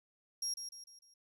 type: tone with echo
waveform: 35% pulse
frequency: 5600 Hz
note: F8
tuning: 4 cents sharp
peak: -32 dBFS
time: 0.42-0.54 s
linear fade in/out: 5 ms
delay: 150 ms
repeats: 4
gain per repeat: -7 dB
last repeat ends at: 1.14 s
effects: none